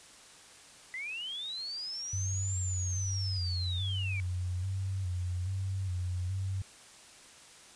sine linear two-way sweep, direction up then down, 1975.5 to 7459 to 2261 Hz, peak -36 dBFS, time 0.94-4.2 s, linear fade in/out 0 ms, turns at 2.59 s
sine tone with vibrato, 92.9 Hz, F#2, 7 cents sharp, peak -31 dBFS, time 2.13-6.62 s, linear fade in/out 5 ms, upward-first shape square, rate 1.2 Hz, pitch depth 55 cents each way
effects white hiss -54 dBFS RMS until 7.75 s + resampled to 22050 Hz

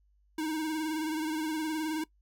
square tone with vibrato, 313 Hz, D#4, 10 cents sharp, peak -31 dBFS, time 0.38-2.04 s, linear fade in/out 5 ms, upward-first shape sine, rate 19 Hz, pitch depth 48 cents each way, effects noise-tail reverb RT60 0.1 s tail -20 dB re dry + added 50 Hz sine -64 dBFS peak until 2.21 s

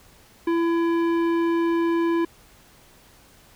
sine tone with tanh clipping, 335.6 Hz, E4, 31 cents sharp, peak -21 dBFS, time 0.47-2.25 s, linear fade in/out 5 ms, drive 14 dB, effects pink hiss -53 dBFS RMS until 3.55 s

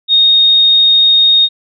sine tone, 3713 Hz, A#7, 8 cents flat, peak -5 dBFS, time 0.08-1.49 s, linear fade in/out 50 ms, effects none

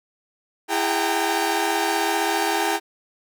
sawtooth tone cluster, 332 / 408.1 / 762 / 801 / 914 Hz, E4 / G#4 / G5 / G5 / A#5, +12 / -30 / -49 / +37 / -34 cents, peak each -23 dBFS, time 0.68-2.8 s, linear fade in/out 50 ms, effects none

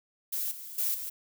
violet noise with level steps, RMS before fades -32 / -43 / -29 / -37 dBFS, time 0.32-1.1 s, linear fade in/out 10 ms, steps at 0.51 / 0.78 / 0.94 s, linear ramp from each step 5 ms, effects none

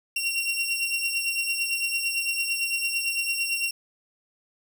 sawtooth beating tone pair, 2743 / 2751.9 Hz, F7 / F7, -32 / -26 cents, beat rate 8.9 Hz, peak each -23 / -27 dBFS, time 0.16-3.71 s, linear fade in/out 5 ms, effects none

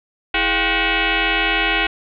sine tone with frequency modulation, 329.6 Hz, E4, in tune, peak -15 dBFS, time 0.34-1.87 s, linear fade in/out 5 ms, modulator 373 Hz, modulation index 7.7, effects none

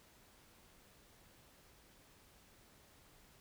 silence, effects pink hiss -65 dBFS RMS until 3.4 s

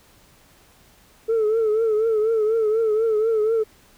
sine tone with vibrato, 440 Hz, A4, in tune, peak -15 dBFS, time 1.28-3.64 s, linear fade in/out 20 ms, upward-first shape triangle, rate 4.1 Hz, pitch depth 86 cents each way, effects tanh soft clip ceiling -15 dBFS + pink hiss -54 dBFS RMS until 3.97 s

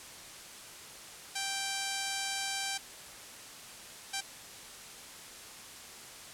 5% pulse tone bursts at uneven times, 784 Hz, G5, in tune, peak -21 dBFS, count 2, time 1.35-2.78 / 4.13-4.21 s, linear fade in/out 10 ms, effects white hiss -48 dBFS RMS until 6.33 s + low-pass 10000 Hz 12 dB/octave

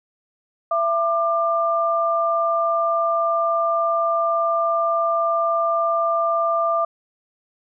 sine tone pair together, 669.5 / 1193 Hz, E5 / D6, +27 / +27 cents, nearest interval minor seventh, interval 1000 cents, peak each -20 dBFS, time 0.71-6.85 s, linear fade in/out 5 ms, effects none

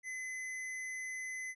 square tone, 2030 Hz, B6, 47 cents sharp, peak -40 dBFS, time 0.03-1.55 s, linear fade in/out 50 ms, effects resampled to 24000 Hz

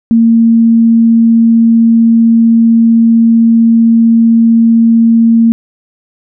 sine tone, 228.9 Hz, A#3, 31 cents flat, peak -3 dBFS, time 0.11-5.52 s, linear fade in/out 0 ms, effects none

